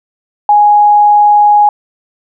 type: tone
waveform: sine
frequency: 830.6 Hz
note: G#5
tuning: in tune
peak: -3 dBFS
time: 0.49-1.69 s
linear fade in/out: 2 ms
effects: none